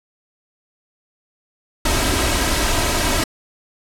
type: noise with comb filter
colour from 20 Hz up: pink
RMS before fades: -18 dBFS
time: 1.85-3.24 s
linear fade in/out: 5 ms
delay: 3.1 ms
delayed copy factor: +0.55
effects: low-pass 11000 Hz 12 dB/octave